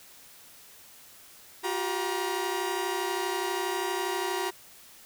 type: tone cluster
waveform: sawtooth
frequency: 355.5 / 387.9 / 951 Hz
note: F4 / G4 / A#5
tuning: +31 / -18 / +34 cents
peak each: -29 dBFS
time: 1.63-4.51 s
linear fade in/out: 20 ms
effects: white hiss -52 dBFS RMS until 5.05 s